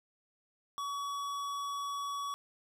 sine tone with tanh clipping, 1131 Hz, C#6, 34 cents sharp, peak -37 dBFS, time 0.78-2.34 s, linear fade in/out 0 ms, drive 17 dB, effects none

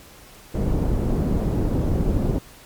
pink low-pass noise, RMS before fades -21 dBFS, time 0.54-2.39 s, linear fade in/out 10 ms, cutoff 390 Hz, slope 12 dB/octave, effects pink hiss -46 dBFS RMS until 2.65 s + MP3 96 kbps

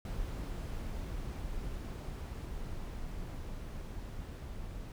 brown noise with level ramp, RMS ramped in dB -38 to -43 dBFS, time 0.05-4.92 s, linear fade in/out 2 ms, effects none

